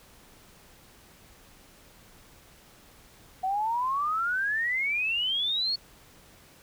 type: exponential sweep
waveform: sine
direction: up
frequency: 740 to 4435 Hz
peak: -25 dBFS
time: 3.43-5.76 s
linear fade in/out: 10 ms
effects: pink hiss -55 dBFS RMS until 6.62 s